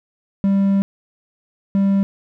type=tone pair in turn; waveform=triangle; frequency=196.7 / 196.7 Hz; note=G3 / G3; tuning=+6 / +6 cents; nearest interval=unison; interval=0 cents; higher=neither; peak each=-11 dBFS; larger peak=neither; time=0.44-0.82 / 1.75-2.03 s; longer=first; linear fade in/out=0 ms; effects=none